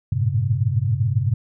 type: tone cluster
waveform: sine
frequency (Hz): 96.8 / 109.1 / 116.7 / 134.8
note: G2 / A2 / A#2 / C#3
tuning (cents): -21 / -14 / +2 / -48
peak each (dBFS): -23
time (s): 0.12-1.34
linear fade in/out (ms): 5
effects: none